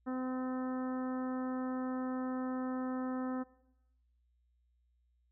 harmonic tone, 256.6 Hz, C4, 34 cents flat, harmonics 1 / 2 / 3 / 4 / 5 / 6 / 7, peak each -35 / -44 / -47 / -50 / -48 / -56 / -57 dBFS, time 0.06-3.44 s, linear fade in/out 20 ms, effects noise-tail reverb RT60 0.9 s tail -19 dB re dry + added 60 Hz sine -70 dBFS peak until 5.31 s

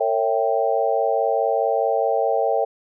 sine chord, A# diminished seventh, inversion none, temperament equal with one note detuned, 455 / 554.4 / 659.3 / 784 Hz, A#4 / C#5 / E5 / G5, -42 / 0 / 0 / 0 cents, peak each -23 dBFS, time 0-2.65 s, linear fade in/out 10 ms, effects none

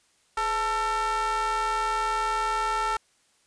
square ring-modulated tone, 230 Hz, A#3, 23 cents flat, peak -22 dBFS, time 0.37-2.97 s, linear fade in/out 5 ms, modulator 1110 Hz, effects white hiss -65 dBFS RMS until 3.46 s + resampled to 22050 Hz

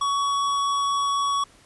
sine tone with tanh clipping, 1124 Hz, C#6, 24 cents sharp, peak -23 dBFS, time 0.01-1.44 s, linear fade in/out 5 ms, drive 17 dB, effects pink hiss -54 dBFS RMS until 1.65 s + resampled to 24000 Hz

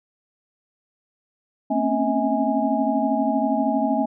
sine tone cluster, 226.3 / 263 / 275.6 / 642 / 827 Hz, A3 / C4 / C#4 / E5 / G#5, +49 / +9 / -10 / -46 / -8 cents, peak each -25 dBFS, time 1.7-4.06 s, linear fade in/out 10 ms, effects none

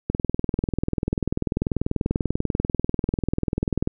click train, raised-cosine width 3 ms, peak -9 dBFS, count 78, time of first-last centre 0.1-3.875 s, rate 20.4 Hz, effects none

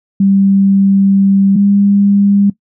sine tone pair in turn, 196 / 200.7 Hz, G3 / G3, 0 / +41 cents, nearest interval unison, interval 41 cents, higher second, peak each -6 dBFS, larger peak neither, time 0.2-1.56 / 1.56-2.5 s, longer first, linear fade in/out 5 ms, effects noise-tail reverb RT60 0.1 s tail -18 dB re dry

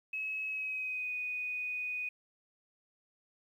sine tone with pitch glide, 2571 to 2485 Hz, E7 to D#7, -44 to -3 cents, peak -34 dBFS, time 0.13-2.09 s, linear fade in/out 5 ms, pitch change -59 cents, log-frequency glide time 0.47-1.13 s, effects 11-bit

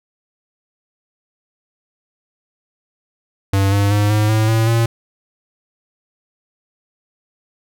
square tone with pitch steps, 98 / 100.7 / 103.47 / 106.32 / 109.24 / 112.25 / 115.34 Hz, G2 / G2 / G#2 / G#2 / A2 / A2 / A#2, 0 / +47 / -6 / +41 / -12 / +35 / -18 cents, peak -13 dBFS, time 3.53-4.86 s, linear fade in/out 5 ms, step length 190 ms, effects none

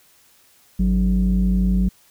sine tone pair together, 51.47 / 185.5 Hz, G#1 / F#3, -15 / +5 cents, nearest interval octave + minor seventh, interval 2220 cents, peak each -16 dBFS, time 0.79-1.89 s, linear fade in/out 10 ms, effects tanh soft clip ceiling -11 dBFS + white hiss -55 dBFS RMS until 2.1 s

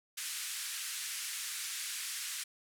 white band-pass noise, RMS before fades -40 dBFS, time 0.17-2.44 s, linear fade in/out 10 ms, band 1500 to 11000 Hz, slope 24 dB/octave, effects none

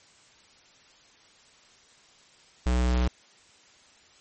square tone, 61.6 Hz, B1, 4 cents flat, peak -22 dBFS, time 2.66-3.08 s, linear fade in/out 5 ms, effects white hiss -57 dBFS RMS until 4.2 s + MP3 32 kbps

